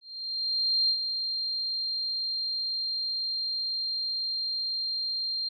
sine tone with ADSR envelope, 4186 Hz, C8, in tune, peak -21 dBFS, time 0.01-5.49 s, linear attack 880 ms, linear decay 75 ms, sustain -7 dB, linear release 11 ms, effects none

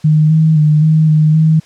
sine tone with pitch steps, 154 / 158.4 / 151.9 / 157.1 / 154.3 / 158.2 Hz, D#3 / D#3 / D#3 / D#3 / D#3 / D#3, -17 / +31 / -41 / +17 / -14 / +29 cents, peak -6 dBFS, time 0.04-1.6 s, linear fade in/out 10 ms, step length 260 ms, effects white hiss -45 dBFS RMS until 1.65 s + low-pass 6000 Hz 12 dB/octave

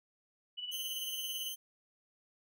sine tone with tremolo, 2960 Hz, F#7, in tune, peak -36 dBFS, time 0.57-1.53 s, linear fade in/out 20 ms, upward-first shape sine, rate 18 Hz, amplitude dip 60%
5% pulse tone, 3136 Hz, G7, in tune, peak -32 dBFS, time 0.71-1.56 s, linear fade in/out 20 ms
effects none

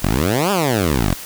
10% pulse exponential two-way sweep, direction up then down, 40.15 to 210 to 40.15 Hz, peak -7 dBFS, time 0.02-1.15 s, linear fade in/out 20 ms, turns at 0.51 s, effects white hiss -33 dBFS RMS until 1.25 s

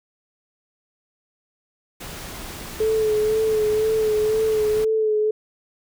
pink noise, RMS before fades -35 dBFS, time 2-4.85 s, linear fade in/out 10 ms
sine tone with vibrato, 432.9 Hz, A4, 28 cents flat, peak -17 dBFS, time 2.8-5.31 s, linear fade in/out 5 ms, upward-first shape sine, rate 2 Hz, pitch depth 30 cents each way
effects none

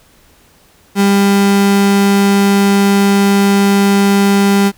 35% pulse tone, 199.2 Hz, G3, 28 cents sharp, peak -6 dBFS, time 0.95-4.72 s, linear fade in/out 50 ms, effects pink hiss -48 dBFS RMS until 4.77 s

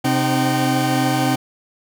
40% pulse tone cluster, 131.9 / 260.5 / 307.4 / 768 Hz, C3 / C4 / D#4 / G5, +14 / -7 / -21 / -36 cents, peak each -21 dBFS, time 0.04-1.36 s, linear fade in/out 10 ms, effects none

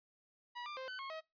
sawtooth tone with pitch steps, 968 / 1190 / 523 / 1513 / 1085 / 636 Hz, B5 / D6 / C5 / F#6 / C#6 / D#5, -35 / +22 / -1 / +38 / -37 / +38 cents, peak -39 dBFS, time 0.55-1.21 s, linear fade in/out 20 ms, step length 110 ms, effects noise-tail reverb RT60 0.2 s tail -22 dB re dry + resampled to 11025 Hz

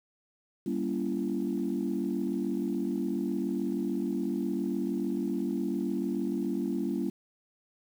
sine chord, G diminished seventh, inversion none, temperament just, 196 / 235.2 / 282.2 / 338.7 Hz, G3 / Bb3 / Db4 / Fb4, 0 / +16 / +31 / +47 cents, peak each -33 dBFS, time 0.66-7.1 s, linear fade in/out 5 ms, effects tanh soft clip ceiling -20 dBFS + 9-bit

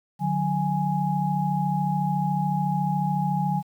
sine tone cluster, 150.3 / 184.2 / 831 Hz, D3 / F#3 / G#5, +40 / -7 / +1 cents, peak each -26 dBFS, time 0.19-3.63 s, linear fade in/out 50 ms, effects 9-bit

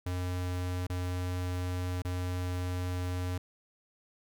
square tone with dropouts, 90.2 Hz, F#2, 44 cents flat, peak -32 dBFS, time 0.06-3.38 s, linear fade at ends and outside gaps 5 ms, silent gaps 0.869-0.898 / 2.021-2.049 s, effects none

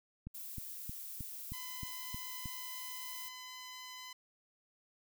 click train, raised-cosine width 5 ms, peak -31 dBFS, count 8, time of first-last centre 0.27-2.458 s, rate 3.2 Hz
violet noise, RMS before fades -46 dBFS, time 0.34-3.29 s, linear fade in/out 10 ms
10% pulse tone, 1013 Hz, B5, 44 cents sharp, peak -38 dBFS, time 1.53-4.13 s, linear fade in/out 5 ms
effects none

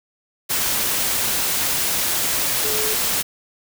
sine tone in noise, 430.8 Hz, A4, 37 cents flat, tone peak -27 dBFS, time 2.63-2.95 s, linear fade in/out 20 ms, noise white, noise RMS -21 dBFS, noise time 0.49-3.23 s, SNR -9 dB, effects none

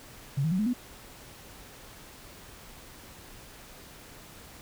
sine tone with pitch steps, 138.59 / 160.12 / 185 / 213.7 / 246.9 Hz, C#3 / D#3 / F#3 / G#3 / B3, 0 / +50 / 0 / +50 / 0 cents, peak -24 dBFS, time 0.37-0.735 s, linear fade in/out 10 ms, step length 73 ms, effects pink hiss -49 dBFS RMS until 4.61 s

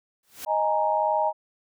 white noise with exponential growth, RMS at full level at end -33 dBFS, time 0.23-0.45 s, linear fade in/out 2 ms, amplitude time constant 47 ms
sine chord, D# suspended fourth, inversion none, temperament equal, 622.3 / 830.6 / 932.3 Hz, D#5 / G#5 / A#5, 0 / 0 / 0 cents, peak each -25 dBFS, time 0.46-1.33 s, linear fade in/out 50 ms
effects none

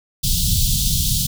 pink band-stop noise, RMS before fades -18 dBFS, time 0.23-1.27 s, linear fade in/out 10 ms, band 190 to 3300 Hz, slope 48 dB/octave, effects none

